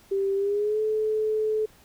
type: tone with pitch glide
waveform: sine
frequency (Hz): 392 to 432.4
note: G4 to A4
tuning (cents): 0 to -30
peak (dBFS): -22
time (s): 0.11-1.66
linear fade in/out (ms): 10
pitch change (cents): +170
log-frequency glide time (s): 0.35-0.8
effects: pink hiss -56 dBFS RMS until 1.84 s